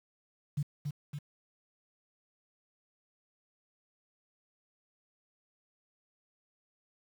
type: tone with echo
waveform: sine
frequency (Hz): 145.3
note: D3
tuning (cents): -18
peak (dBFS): -28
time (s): 0.57-0.63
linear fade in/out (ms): 10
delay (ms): 280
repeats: 2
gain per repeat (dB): -4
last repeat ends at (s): 1.19
effects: 9-bit